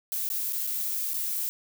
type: noise with dropouts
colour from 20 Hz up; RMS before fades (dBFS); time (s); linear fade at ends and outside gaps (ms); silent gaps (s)
violet; -30; 0.12-1.49; 0; 0.29-0.301 / 0.524-0.53 / 0.668-0.673 / 1.135-1.142
effects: none